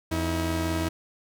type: tone pair together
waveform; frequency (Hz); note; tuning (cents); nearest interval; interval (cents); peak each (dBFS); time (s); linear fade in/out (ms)
sawtooth; 85 / 320.9; F2 / E4; -46 / -46; octave + major seventh; 2300; -24; 0.11-0.89; 10
effects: none